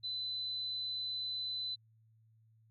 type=tone; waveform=sine; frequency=4016 Hz; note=B7; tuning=28 cents sharp; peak=-36 dBFS; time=0.03-1.76 s; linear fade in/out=20 ms; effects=added 111 Hz sine -64 dBFS peak until 2.7 s